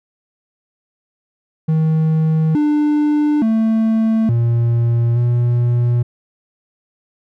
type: tone with pitch steps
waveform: triangle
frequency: 158.4 / 297.9 / 222.3 / 117.6 / 120.5 Hz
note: D#3 / D4 / A3 / A#2 / B2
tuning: +31 / +25 / +18 / +16 / -42 cents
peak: -10 dBFS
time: 1.68-6.03 s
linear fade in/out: 10 ms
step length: 870 ms
effects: none